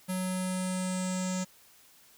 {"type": "tone with low-pass filter sweep", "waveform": "square", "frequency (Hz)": 185, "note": "F#3", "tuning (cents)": 0, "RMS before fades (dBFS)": -32, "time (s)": [0.08, 1.45], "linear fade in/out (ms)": 20, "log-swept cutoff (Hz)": [11000, 7100], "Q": 6.8, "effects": ["white hiss -59 dBFS RMS until 2.17 s"]}